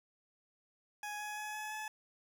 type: tone with pitch steps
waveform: 20% pulse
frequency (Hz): 834 / 840.3 / 846.6 / 853 / 859.4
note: G#5 / G#5 / G#5 / G#5 / A5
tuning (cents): +7 / +20 / +33 / +46 / -41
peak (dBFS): -35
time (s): 1.03-1.88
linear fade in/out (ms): 2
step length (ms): 170
effects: none